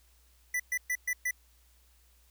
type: tone bursts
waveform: square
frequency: 1983 Hz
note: B6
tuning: 7 cents sharp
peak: -29 dBFS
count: 5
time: 0.54-1.31 s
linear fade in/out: 5 ms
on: 58 ms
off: 120 ms
effects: added 60 Hz sine -62 dBFS peak until 2.3 s + white hiss -67 dBFS RMS until 2.3 s